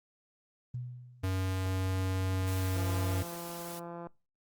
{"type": "tone with exponential decay", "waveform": "sine", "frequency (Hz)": 123.47, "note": "B2", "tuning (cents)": 0, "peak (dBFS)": -33, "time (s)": [0.74, 1.57], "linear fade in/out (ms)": 5, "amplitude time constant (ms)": 180}
{"type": "tone with pitch glide", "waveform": "square", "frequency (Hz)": [94.1, 93.45], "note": ["F#2", "F#2"], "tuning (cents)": [30, 18], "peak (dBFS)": -30, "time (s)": [1.23, 3.23], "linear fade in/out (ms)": 10, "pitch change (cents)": -12, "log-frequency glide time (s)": [2.31, 2.97]}
{"type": "high-pass noise", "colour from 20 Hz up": "white", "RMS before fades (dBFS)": -46, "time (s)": [2.46, 3.8], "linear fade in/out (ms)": 20, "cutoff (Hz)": 160, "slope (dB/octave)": 48}
{"type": "click train", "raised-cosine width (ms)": 1, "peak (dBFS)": -30, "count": 225, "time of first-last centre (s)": [2.76, 4.07], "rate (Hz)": 171}
{"effects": ["noise-tail reverb RT60 0.3 s tail -26 dB re dry", "Opus 24 kbps"]}